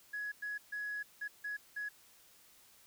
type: tone bursts at uneven times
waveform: sine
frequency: 1678 Hz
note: G#6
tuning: 17 cents sharp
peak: -36 dBFS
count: 6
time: 0.13-0.32 / 0.42-0.58 / 0.72-1.03 / 1.21-1.28 / 1.44-1.57 / 1.76-1.89 s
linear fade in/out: 10 ms
effects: tanh soft clip ceiling -33 dBFS + white hiss -63 dBFS RMS until 2.86 s